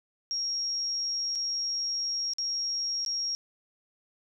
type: tone with dropouts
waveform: sine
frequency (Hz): 5588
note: F8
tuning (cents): 0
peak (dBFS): -28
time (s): 0.31-3.35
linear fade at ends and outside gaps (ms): 0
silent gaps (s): 1.352-1.356 / 2.335-2.384 / 3.049-3.062
effects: none